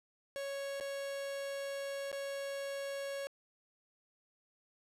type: tone with dropouts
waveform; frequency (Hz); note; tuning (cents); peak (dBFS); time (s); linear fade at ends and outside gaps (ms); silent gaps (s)
45% pulse; 554.4; C#5; 0; -38; 0.36-3.27; 0; 0.8-0.809 / 2.116-2.128
effects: low-pass 12000 Hz 12 dB/octave